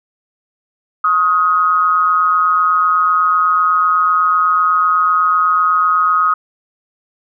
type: tone with amplitude modulation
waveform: sine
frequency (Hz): 1258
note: D#6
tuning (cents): +19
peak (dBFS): -7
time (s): 1.04-6.34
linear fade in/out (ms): 5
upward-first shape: sine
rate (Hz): 168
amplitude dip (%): 65
effects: none